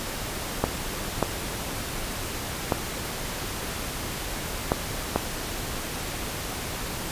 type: clicks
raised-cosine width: 1 ms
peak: -6 dBFS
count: 5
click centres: 0.64 / 1.227 / 2.722 / 4.719 / 5.16 s
effects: pink hiss -32 dBFS RMS until 7.11 s + resampled to 32000 Hz